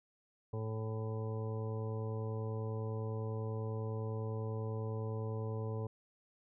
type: harmonic tone with a mistuned harmonic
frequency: 110 Hz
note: A2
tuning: in tune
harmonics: 1 / 2 / 3 / 4 / 5 / 7 / 8 / 9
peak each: -37 / -48 / -52 / -43 / -49 / -55 / -57 / -53 dBFS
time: 0.53-5.87 s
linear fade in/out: 5 ms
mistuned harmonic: 9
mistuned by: +19 cents
effects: none